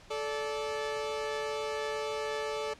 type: tone pair together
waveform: sawtooth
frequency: 436 / 582 Hz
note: A4 / D5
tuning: -16 / -16 cents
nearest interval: perfect fourth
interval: 500 cents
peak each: -30 / -33 dBFS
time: 0.1-2.74 s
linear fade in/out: 10 ms
effects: pink hiss -55 dBFS RMS until 2.79 s + low-pass 6000 Hz 12 dB/octave